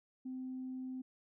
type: tone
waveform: sine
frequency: 258 Hz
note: C4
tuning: 24 cents flat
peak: -39 dBFS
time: 0.25-1.02 s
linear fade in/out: 10 ms
effects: tanh soft clip ceiling -35 dBFS